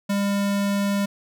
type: tone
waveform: square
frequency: 200.6 Hz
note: G3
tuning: 40 cents sharp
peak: -21 dBFS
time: 0.09-1.06 s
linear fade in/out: 10 ms
effects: none

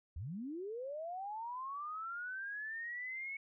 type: linear sweep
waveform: sine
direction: up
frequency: 65.41 to 2218 Hz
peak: -40 dBFS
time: 0.16-3.37 s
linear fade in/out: 5 ms
effects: none

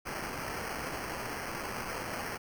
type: noise with sample-and-hold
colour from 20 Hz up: blue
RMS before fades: -38 dBFS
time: 0.05-2.38 s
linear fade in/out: 20 ms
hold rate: 3675 Hz
effects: none

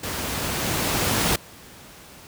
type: noise with level ramp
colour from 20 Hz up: pink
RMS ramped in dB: -29 to -20 dBFS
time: 0.03-1.36 s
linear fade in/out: 5 ms
effects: pink hiss -45 dBFS RMS until 2.27 s + high-pass 60 Hz 12 dB/octave

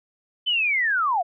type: linear sweep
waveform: sine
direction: down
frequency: 3076 to 650 Hz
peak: -19 dBFS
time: 0.46-1.23 s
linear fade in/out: 20 ms
effects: none

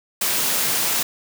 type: high-pass noise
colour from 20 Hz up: white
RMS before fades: -21 dBFS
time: 0.21-1.03 s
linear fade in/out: 5 ms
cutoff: 120 Hz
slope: 96 dB/octave
effects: none

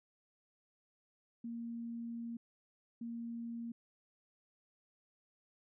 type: tone bursts at uneven times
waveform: sine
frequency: 233.1 Hz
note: A#3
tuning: in tune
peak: -40 dBFS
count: 2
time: 1.44-2.37 / 3.01-3.72 s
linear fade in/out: 5 ms
effects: none

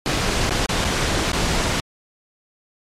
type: noise with dropouts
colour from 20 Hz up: pink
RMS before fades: -20 dBFS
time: 0.06-1.8 s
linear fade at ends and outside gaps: 0 ms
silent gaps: 0.495-0.507 / 0.66-0.691 / 0.844-0.849 / 1.318-1.332 s
effects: low-pass 7000 Hz 12 dB/octave + MP3 64 kbps

